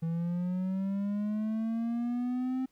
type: linear sweep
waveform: triangle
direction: up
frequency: 162.9 to 261.6 Hz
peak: -27 dBFS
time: 0.02-2.66 s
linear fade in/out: 10 ms
effects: pink hiss -72 dBFS RMS until 2.71 s